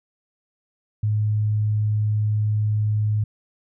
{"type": "tone", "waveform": "sine", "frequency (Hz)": 106.3, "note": "G#2", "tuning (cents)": 41, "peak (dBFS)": -18, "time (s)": [1.03, 3.24], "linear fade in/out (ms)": 5, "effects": []}